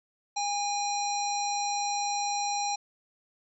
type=harmonic tone; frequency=816 Hz; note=G#5; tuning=31 cents flat; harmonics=1 / 3 / 5 / 7 / 9; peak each=-29 / -40 / -36 / -35 / -42 dBFS; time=0.36-2.76 s; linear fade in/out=10 ms; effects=none